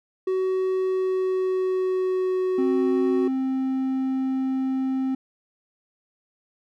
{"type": "tone with pitch glide", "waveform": "triangle", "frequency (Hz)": [375.4, 371.1], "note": ["F#4", "F#4"], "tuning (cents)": [25, 5], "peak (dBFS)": -19, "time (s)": [0.27, 3.28], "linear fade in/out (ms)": 5, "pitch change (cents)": -20, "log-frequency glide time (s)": [0.82, 2.41]}
{"type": "tone", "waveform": "triangle", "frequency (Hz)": 263.5, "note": "C4", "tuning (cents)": 12, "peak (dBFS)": -20, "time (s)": [2.58, 5.15], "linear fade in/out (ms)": 5}
{"effects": []}